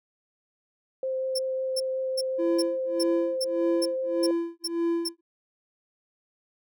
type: tone with vibrato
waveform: sine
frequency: 523.3 Hz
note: C5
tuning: in tune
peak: -26 dBFS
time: 1.03-4.31 s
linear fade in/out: 2 ms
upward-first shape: triangle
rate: 5.4 Hz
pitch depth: 8 cents each way
type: tone bursts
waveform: sawtooth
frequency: 5380 Hz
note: E8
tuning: 34 cents sharp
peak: -24 dBFS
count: 10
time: 1.35-5.09 s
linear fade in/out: 10 ms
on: 41 ms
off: 370 ms
type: tone with tremolo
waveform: triangle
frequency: 337.2 Hz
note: E4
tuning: 39 cents sharp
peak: -20 dBFS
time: 2.38-5.21 s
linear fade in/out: 20 ms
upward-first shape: sine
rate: 1.7 Hz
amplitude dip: 100%
effects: none